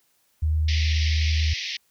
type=tone with vibrato; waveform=sine; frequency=77.78 Hz; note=D#2; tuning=in tune; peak=-19 dBFS; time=0.42-1.54 s; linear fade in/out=10 ms; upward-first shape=triangle; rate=9.3 Hz; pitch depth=12 cents each way
type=band-pass noise; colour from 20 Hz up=pink; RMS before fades=-31 dBFS; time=0.68-1.77 s; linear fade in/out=5 ms; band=1900 to 5800 Hz; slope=96 dB/octave
effects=white hiss -66 dBFS RMS until 1.9 s